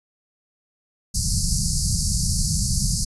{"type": "band-stop noise", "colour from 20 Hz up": "pink", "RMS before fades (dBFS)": -21, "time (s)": [1.14, 3.05], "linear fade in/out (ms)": 10, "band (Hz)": [200, 4500], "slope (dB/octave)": 96, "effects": ["resampled to 24000 Hz"]}